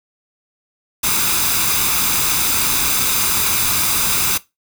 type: noise with comb filter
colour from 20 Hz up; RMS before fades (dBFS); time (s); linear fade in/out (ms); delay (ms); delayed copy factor
white; -17; 1.03-4.38; 10; 0.81; +0.55
effects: noise-tail reverb RT60 0.2 s tail -18 dB re dry